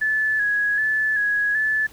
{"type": "tone with vibrato", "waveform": "sine", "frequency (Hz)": 1702, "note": "G#6", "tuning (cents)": 42, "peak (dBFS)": -18, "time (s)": [0.01, 1.87], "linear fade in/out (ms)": 10, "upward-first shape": "square", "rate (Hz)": 1.3, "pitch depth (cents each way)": 35, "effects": ["pink hiss -49 dBFS RMS until 1.92 s"]}